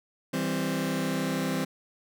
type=chord; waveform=sawtooth; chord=C major; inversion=first; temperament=just; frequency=163.52 / 196.22 / 261.6 Hz; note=E3 / G3 / C4; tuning=-14 / +2 / 0 cents; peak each=-28 / -28 / -26 dBFS; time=0.33-1.65 s; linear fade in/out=10 ms; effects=none